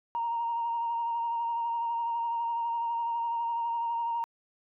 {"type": "tone with vibrato", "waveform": "sine", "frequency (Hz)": 932.3, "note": "A#5", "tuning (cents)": 0, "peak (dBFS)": -27, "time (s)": [0.15, 4.24], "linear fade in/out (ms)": 0, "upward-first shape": "sine", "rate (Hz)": 12, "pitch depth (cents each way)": 22, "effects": ["tanh soft clip ceiling -23 dBFS"]}